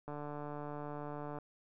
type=click train; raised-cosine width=1 ms; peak=-30 dBFS; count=193; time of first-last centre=0.08-1.386 s; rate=147 Hz; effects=none